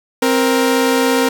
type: tone pair together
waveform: sawtooth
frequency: 263.2 / 469 Hz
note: C4 / A#4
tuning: +10 / +11 cents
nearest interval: minor seventh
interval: 1001 cents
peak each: -11 dBFS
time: 0.22-1.29 s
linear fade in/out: 5 ms
effects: none